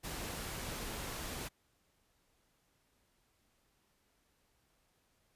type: noise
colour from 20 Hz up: pink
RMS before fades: -42 dBFS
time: 0.03-1.49 s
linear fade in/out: 20 ms
effects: pink hiss -75 dBFS RMS until 5.35 s + resampled to 32000 Hz